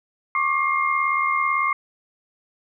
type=tone cluster; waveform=sine; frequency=1094 / 1172 / 2125 Hz; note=C#6 / D6 / C7; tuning=-23 / -4 / +26 cents; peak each=-23 dBFS; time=0.35-1.73 s; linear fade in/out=2 ms; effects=none